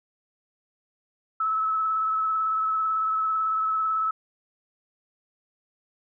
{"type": "tone with vibrato", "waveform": "sine", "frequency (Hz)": 1300, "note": "E6", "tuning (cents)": -24, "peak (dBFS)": -22, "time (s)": [1.4, 4.11], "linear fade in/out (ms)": 5, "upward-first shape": "triangle", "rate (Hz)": 18, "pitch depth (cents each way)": 26, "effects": []}